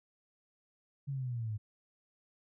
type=exponential sweep; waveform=sine; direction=down; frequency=142.4 to 103.83 Hz; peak=-34 dBFS; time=1.07-1.58 s; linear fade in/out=20 ms; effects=none